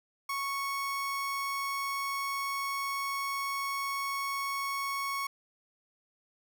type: tone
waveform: 30% pulse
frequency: 1106 Hz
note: C#6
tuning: 4 cents flat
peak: -29 dBFS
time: 0.29-5.27 s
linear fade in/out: 5 ms
effects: none